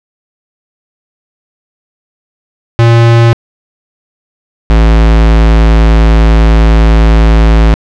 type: tone pair in turn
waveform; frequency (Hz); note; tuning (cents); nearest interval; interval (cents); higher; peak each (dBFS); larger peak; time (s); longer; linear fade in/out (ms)
square; 116.5 / 54.98; A#2 / A1; -1 / -1; octave + minor second; 1300; first; -3; neither; 2.79-3.33 / 4.7-7.74; second; 0
effects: low-pass 4000 Hz 12 dB/octave